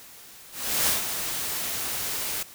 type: noise with ADSR envelope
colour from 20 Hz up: white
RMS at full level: -22 dBFS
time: 0.51-2.43 s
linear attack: 370 ms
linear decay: 130 ms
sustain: -8 dB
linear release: 4 ms
effects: white hiss -47 dBFS RMS until 2.54 s